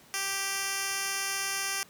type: tone with band-pass filter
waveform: 10% pulse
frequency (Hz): 392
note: G4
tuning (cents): 0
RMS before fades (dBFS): -32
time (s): 0.14-1.83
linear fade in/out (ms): 0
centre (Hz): 7500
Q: 0.59
effects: pink hiss -56 dBFS RMS until 1.89 s + high-pass 100 Hz 12 dB/octave